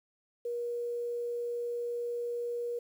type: tone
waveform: sine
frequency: 477.1 Hz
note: A#4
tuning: 40 cents sharp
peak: -32 dBFS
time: 0.45-2.79 s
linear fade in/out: 5 ms
effects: 10-bit

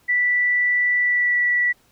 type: tone with pitch glide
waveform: sine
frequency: 1968 to 1953.3 Hz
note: B6 to B6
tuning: -7 to -20 cents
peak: -16 dBFS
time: 0.08-1.73 s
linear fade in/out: 20 ms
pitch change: -13 cents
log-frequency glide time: 1-1.37 s
effects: pink hiss -59 dBFS RMS until 1.91 s

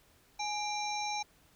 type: harmonic tone with a mistuned harmonic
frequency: 790 Hz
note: G5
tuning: 13 cents sharp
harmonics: 1 / 3 / 5 / 7 / 8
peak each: -35 / -40 / -42 / -43 / -44 dBFS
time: 0.39-1.23 s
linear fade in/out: 10 ms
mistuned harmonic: 1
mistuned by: +94 cents
effects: pink hiss -65 dBFS RMS until 1.55 s

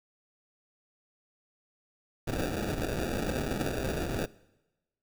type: noise with sample-and-hold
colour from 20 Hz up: white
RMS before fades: -32 dBFS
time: 2.27-4.26 s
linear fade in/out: 5 ms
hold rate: 1050 Hz
effects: noise-tail reverb RT60 1.0 s tail -21 dB re dry

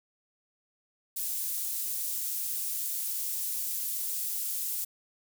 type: high-pass noise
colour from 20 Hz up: pink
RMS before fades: -33 dBFS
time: 1.16-4.85 s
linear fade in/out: 10 ms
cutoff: 11000 Hz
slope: 12 dB/octave
effects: none

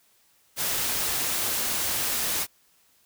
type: noise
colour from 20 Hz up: white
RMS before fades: -27 dBFS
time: 0.56-2.47 s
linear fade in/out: 50 ms
effects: white hiss -63 dBFS RMS until 3.05 s

